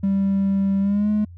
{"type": "tone with pitch glide", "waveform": "triangle", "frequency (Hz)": [195.7, 211], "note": ["G3", "G#3"], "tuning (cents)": [-3, 28], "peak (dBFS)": -14, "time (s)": [0.03, 1.25], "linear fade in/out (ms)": 10, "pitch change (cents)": 131, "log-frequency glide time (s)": [0.8, 1.1], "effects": ["tanh soft clip ceiling -12 dBFS", "added 87 Hz sine -38 dBFS peak until 1.37 s"]}